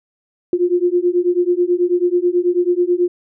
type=beating tone pair; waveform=sine; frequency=349.6 / 358.8 Hz; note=F4 / F4; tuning=+2 / +47 cents; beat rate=9.2 Hz; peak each=-16 dBFS; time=0.53-3.08 s; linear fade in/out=2 ms; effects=none